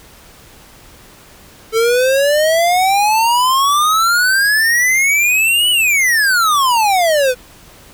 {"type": "exponential two-way sweep", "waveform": "square", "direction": "up then down", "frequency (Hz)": [440, 2993, 486.7], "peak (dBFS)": -11, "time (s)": [1.72, 7.35], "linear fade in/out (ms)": 50, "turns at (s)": 5.7, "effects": ["pink hiss -42 dBFS RMS until 7.93 s"]}